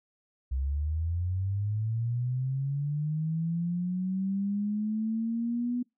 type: linear sweep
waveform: sine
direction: up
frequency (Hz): 63.8 to 246.9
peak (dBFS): -27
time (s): 0.51-5.83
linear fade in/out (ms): 10
effects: noise-tail reverb RT60 0.2 s tail -25 dB re dry